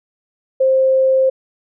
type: tone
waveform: sine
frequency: 527 Hz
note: C5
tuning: 12 cents sharp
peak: -10 dBFS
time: 0.6-1.3 s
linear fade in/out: 10 ms
effects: none